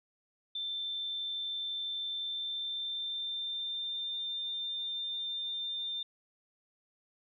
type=tone with pitch glide; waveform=sine; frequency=3554 to 3597 Hz; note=A7 to A7; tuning=+17 to +37 cents; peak=-34 dBFS; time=0.55-6.03 s; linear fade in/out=5 ms; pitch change=+20 cents; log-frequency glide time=2.12-4.16 s; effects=none